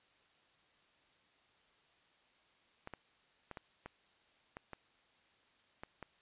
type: clicks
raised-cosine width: 0.5 ms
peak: -30 dBFS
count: 9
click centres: 2.874 / 2.937 / 3.513 / 3.572 / 3.86 / 4.569 / 4.733 / 5.835 / 6.027 s
effects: white hiss -70 dBFS RMS until 6.21 s + resampled to 8000 Hz